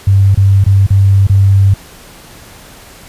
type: tone with dropouts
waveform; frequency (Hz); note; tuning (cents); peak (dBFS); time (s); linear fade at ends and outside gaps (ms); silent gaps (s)
sine; 98; G2; 0; -4; 0.07-1.74; 5; 0.347-0.373 / 0.641-0.663 / 0.866-0.904 / 1.27-1.296
effects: pink hiss -36 dBFS RMS until 3.08 s + resampled to 32000 Hz